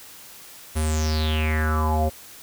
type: tone with low-pass filter sweep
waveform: square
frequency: 77.78 Hz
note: D#2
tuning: in tune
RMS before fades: -22 dBFS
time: 0.75-2.1 s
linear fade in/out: 20 ms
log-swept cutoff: 11000 to 590 Hz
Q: 7.6
effects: white hiss -44 dBFS RMS until 2.42 s